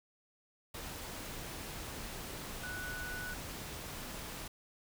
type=tone in noise; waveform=sine; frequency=1480 Hz; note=F#6; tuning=in tune; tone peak=-41 dBFS; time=2.63-3.34 s; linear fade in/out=5 ms; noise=pink; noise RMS=-44 dBFS; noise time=0.74-4.48 s; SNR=0 dB; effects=none